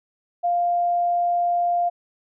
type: tone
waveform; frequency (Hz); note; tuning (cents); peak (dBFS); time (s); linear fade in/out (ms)
sine; 699; F5; +1; -18; 0.43-1.9; 20
effects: none